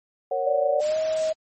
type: chord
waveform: sine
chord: F# major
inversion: first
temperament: equal with one note detuned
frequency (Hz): 466.2 / 549.9 / 740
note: A#4 / C#5 / F#5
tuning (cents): 0 / -14 / 0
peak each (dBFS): -30 / -25 / -27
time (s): 0.31-0.81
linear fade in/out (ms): 5
type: tone with pitch glide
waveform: sine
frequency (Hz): 577 to 632.9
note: D5 to D#5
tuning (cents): -31 to +29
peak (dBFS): -21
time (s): 0.46-1.33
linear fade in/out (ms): 10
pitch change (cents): +160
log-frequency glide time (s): 0.71-0.98
type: noise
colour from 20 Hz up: white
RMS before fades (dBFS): -36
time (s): 0.79-1.34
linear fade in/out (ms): 50
effects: MP3 32 kbps